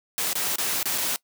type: noise with dropouts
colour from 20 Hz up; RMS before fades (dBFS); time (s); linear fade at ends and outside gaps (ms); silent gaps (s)
white; -26; 0.18-1.16; 0; 0.331-0.354 / 0.558-0.584 / 0.829-0.856 / 0.978-0.982
effects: noise-tail reverb RT60 0.1 s tail -22 dB re dry + high-pass 150 Hz 12 dB/octave